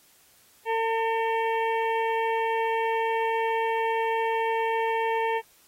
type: harmonic tone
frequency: 451.8 Hz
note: A4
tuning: 46 cents sharp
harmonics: 1 / 2 / 4 / 5 / 6 / 7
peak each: -27 / -26 / -34 / -37 / -40 / -44 dBFS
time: 0.65-5.42 s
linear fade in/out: 50 ms
effects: white hiss -59 dBFS RMS until 5.67 s + AAC 48 kbps